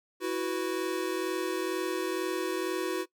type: chord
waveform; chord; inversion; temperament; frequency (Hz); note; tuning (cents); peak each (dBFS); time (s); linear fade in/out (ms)
square; E suspended second; none; equal with one note detuned; 327.9 / 370 / 493.9; E4 / F#4 / B4; -9 / 0 / 0; -35 / -32 / -38; 0.2-3.06; 50
effects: noise-tail reverb RT60 0.1 s tail -20 dB re dry